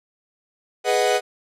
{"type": "chord", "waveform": "45% pulse", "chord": "G# minor seventh", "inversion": "none", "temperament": "equal", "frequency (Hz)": [415.3, 493.9, 622.3, 740], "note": ["G#4", "B4", "D#5", "F#5"], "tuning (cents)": [0, 0, 0, 0], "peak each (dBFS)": [-23, -22, -24, -22], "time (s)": [0.84, 1.21], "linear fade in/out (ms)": 50, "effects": ["low-pass 10000 Hz 12 dB/octave"]}